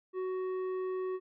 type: tone with tanh clipping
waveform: sine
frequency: 372.3 Hz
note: F#4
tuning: 11 cents sharp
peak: -34 dBFS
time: 0.13-1.2 s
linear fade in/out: 50 ms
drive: 9 dB
effects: none